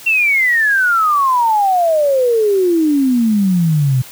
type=exponential sweep; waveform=sine; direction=down; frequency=2741 to 124.4 Hz; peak=-10 dBFS; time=0.06-4.02 s; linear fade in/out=10 ms; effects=white hiss -36 dBFS RMS until 4.11 s + high-pass 60 Hz 12 dB/octave